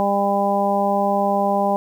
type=harmonic tone; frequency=200.1 Hz; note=G3; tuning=36 cents sharp; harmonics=1 / 2 / 3 / 4 / 5; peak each=-23 / -27 / -21 / -20 / -26 dBFS; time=0-1.76 s; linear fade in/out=0 ms; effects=8-bit